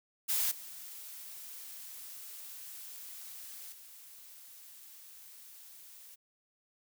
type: noise with level steps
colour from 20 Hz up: blue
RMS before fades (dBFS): -31 / -47 / -53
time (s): 0.28-6.16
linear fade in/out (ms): 20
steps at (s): 0.51 / 3.72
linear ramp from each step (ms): 5
effects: none